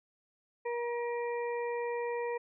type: harmonic tone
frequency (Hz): 475.9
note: A#4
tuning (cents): +36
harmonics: 1 / 2 / 4 / 5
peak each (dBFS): -33 / -39 / -45 / -47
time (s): 0.65-2.38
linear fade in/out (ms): 10
effects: none